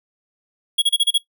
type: tone bursts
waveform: square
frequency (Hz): 3322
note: G#7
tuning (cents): 0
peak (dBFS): -13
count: 6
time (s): 0.78-1.181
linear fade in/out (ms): 10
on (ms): 41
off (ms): 31
effects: noise-tail reverb RT60 0.1 s tail -17 dB re dry